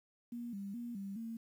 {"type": "tone with pitch steps", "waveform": "sine", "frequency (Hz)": [237.9, 198.6, 237.9, 197, 227.6], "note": ["A#3", "G3", "A#3", "G3", "A#3"], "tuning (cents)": [35, 23, 35, 9, -41], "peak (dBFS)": -40, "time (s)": [0.32, 1.37], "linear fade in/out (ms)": 5, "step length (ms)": 210, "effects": ["11-bit"]}